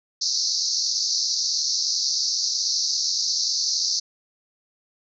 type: band-pass noise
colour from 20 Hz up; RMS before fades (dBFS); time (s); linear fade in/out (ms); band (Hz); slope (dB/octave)
white; -24; 0.21-4; 10; 4200 to 6100; 96
effects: none